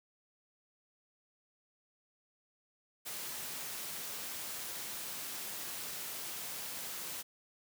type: high-pass noise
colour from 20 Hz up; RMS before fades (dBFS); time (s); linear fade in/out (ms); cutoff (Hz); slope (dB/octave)
white; -42; 3.05-7.23; 20; 100; 12
effects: none